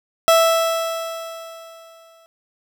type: tone with exponential decay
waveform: 30% pulse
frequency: 659 Hz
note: E5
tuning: 1 cent flat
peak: -7 dBFS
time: 0.28-2.26 s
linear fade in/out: 0 ms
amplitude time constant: 430 ms
effects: none